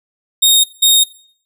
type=tone pair in turn; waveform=sawtooth; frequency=3712 / 3712 Hz; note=A#7 / A#7; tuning=-8 / -8 cents; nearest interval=unison; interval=0 cents; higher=neither; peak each=-4 dBFS; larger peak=neither; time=0.42-0.64 / 0.82-1.04 s; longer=neither; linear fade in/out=10 ms; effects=noise-tail reverb RT60 0.6 s tail -21 dB re dry